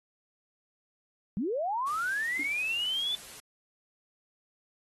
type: linear sweep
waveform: sine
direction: up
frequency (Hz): 174.6 to 3520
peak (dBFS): -28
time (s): 1.37-3.15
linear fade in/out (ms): 0
type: noise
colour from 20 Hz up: white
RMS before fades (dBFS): -47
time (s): 1.87-3.4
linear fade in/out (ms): 0
type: tone with exponential decay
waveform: sine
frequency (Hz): 289.4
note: D4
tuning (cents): -25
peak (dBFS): -33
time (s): 2.39-2.51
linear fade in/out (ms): 5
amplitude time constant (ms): 26
effects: AAC 32 kbps